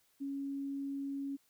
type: tone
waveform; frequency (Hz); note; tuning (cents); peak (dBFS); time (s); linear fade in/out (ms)
sine; 277.2; C#4; 0; -36; 0.2-1.37; 20
effects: white hiss -72 dBFS RMS until 1.49 s